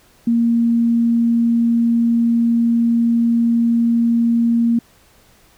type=tone; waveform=sine; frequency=233.1 Hz; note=A#3; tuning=in tune; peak=-12 dBFS; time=0.27-4.79 s; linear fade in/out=5 ms; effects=pink hiss -52 dBFS RMS until 5.57 s